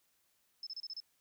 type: tone bursts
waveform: sine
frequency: 5240 Hz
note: E8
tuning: 11 cents flat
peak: -40 dBFS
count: 6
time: 0.63-1.002 s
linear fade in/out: 2 ms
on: 37 ms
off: 30 ms
effects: white hiss -75 dBFS RMS until 1.2 s